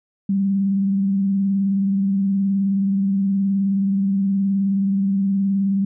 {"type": "tone with vibrato", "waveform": "sine", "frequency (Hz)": 196, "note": "G3", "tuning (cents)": 0, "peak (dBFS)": -16, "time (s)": [0.29, 5.85], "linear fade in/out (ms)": 5, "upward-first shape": "sine", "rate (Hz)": 19, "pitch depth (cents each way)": 33, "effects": []}